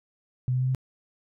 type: tone with pitch steps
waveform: sine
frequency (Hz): 126.4 / 127.65 / 128.91 / 130.18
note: B2 / C3 / C3 / C3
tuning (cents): +41 / -42 / -25 / -8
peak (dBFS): -22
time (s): 0.48-0.748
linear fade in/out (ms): 0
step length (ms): 67
effects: none